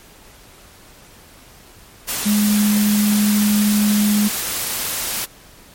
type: tone in noise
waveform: sine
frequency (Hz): 208.3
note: G#3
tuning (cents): +5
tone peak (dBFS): -13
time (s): 2.25-4.29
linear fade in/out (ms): 20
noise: white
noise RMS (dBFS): -23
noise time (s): 2.07-5.26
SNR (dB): +7
effects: pink hiss -45 dBFS RMS until 5.74 s + MP3 64 kbps